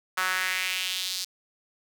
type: tone with high-pass filter sweep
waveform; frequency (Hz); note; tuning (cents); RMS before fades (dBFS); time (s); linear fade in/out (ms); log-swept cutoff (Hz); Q
sawtooth; 185.4; F#3; +4; -29; 0.17-1.25; 10; 1300 to 4700; 2.5
effects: 8-bit